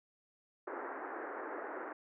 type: band-pass noise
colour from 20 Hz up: pink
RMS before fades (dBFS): -43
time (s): 0.67-1.93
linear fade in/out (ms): 5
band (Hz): 300 to 1800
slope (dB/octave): 48
effects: none